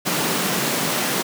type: high-pass noise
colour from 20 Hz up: pink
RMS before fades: -22 dBFS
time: 0.05-1.23 s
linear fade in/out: 20 ms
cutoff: 140 Hz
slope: 48 dB/octave
effects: none